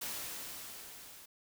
white noise with level ramp, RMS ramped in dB -39 to -54 dBFS, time 0.01-1.26 s, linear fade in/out 10 ms, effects none

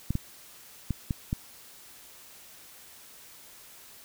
clicks, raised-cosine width 5 ms, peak -15 dBFS, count 5, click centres 0.106 / 0.154 / 0.907 / 1.108 / 1.329 s, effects white hiss -51 dBFS RMS until 4.04 s

